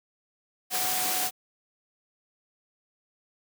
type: tone in noise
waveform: sine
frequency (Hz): 740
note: F#5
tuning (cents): 0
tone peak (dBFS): -34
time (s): 0.7-1.31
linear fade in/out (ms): 50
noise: white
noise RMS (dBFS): -28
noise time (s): 0.7-1.31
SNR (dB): -9
effects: high-pass 150 Hz 12 dB/octave